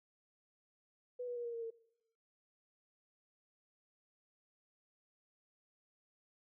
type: tone with pitch steps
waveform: sine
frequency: 493.9 / 486 / 478.2 / 470.5 / 463 / 455.5 Hz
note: B4 / B4 / A#4 / A#4 / A#4 / A#4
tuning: 0 / -28 / +44 / +16 / -12 / -40 cents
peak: -39 dBFS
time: 1.19-1.706 s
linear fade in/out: 10 ms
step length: 86 ms
effects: noise-tail reverb RT60 0.8 s tail -19 dB re dry